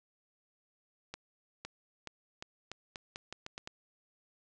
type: accelerating click train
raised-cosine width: 0.2 ms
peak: -24 dBFS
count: 11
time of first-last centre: 1.14-3.675 s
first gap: 510 ms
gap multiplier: 0.83
effects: resampled to 22050 Hz